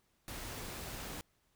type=noise; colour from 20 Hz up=pink; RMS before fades=-44 dBFS; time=0.28-1.21 s; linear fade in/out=0 ms; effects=pink hiss -75 dBFS RMS until 1.55 s